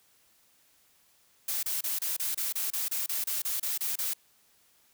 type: noise bursts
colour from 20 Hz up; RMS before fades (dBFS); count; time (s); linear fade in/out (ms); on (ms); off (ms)
blue; -31; 15; 1.48-4.136; 5; 150; 29
effects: white hiss -65 dBFS RMS until 4.93 s